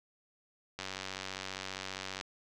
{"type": "click train", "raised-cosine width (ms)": 0.2, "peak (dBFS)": -21, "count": 136, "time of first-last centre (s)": [0.79, 2.211], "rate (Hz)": 95, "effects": ["resampled to 24000 Hz", "8-bit"]}